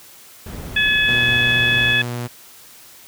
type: noise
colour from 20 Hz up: brown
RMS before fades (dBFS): -27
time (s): 0.46-1.93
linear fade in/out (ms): 5
type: harmonic tone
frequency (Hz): 854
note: G#5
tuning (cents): +48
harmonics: 2 / 3 / 4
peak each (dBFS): -17 / -19 / -20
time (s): 0.76-2.02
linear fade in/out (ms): 5
type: tone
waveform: sawtooth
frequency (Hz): 120.7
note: B2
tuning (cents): -39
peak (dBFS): -20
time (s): 1.07-2.28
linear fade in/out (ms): 20
effects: white hiss -44 dBFS RMS until 3.07 s + high-pass 60 Hz 12 dB/octave